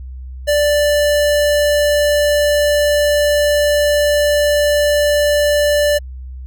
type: tone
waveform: square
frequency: 587.3 Hz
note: D5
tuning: in tune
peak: -12 dBFS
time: 0.47-5.99 s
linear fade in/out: 20 ms
effects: added 64 Hz sine -27 dBFS peak until 6.46 s